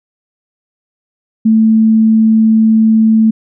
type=tone; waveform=sine; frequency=221 Hz; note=A3; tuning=8 cents sharp; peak=-5 dBFS; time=1.45-3.31 s; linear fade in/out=10 ms; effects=none